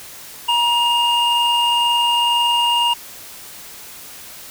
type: tone pair together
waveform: triangle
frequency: 951 / 2831 Hz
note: A#5 / F7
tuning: +34 / +23 cents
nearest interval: octave + perfect fifth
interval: 1889 cents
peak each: -15 dBFS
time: 0.48-2.94 s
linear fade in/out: 10 ms
effects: white hiss -37 dBFS RMS until 4.5 s